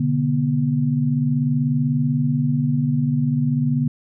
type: tone cluster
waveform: sine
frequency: 125.7 / 146.1 / 241.9 Hz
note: B2 / D3 / B3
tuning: +31 / -9 / -36 cents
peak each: -26 / -19 / -21 dBFS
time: 0-3.88 s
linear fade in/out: 5 ms
effects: none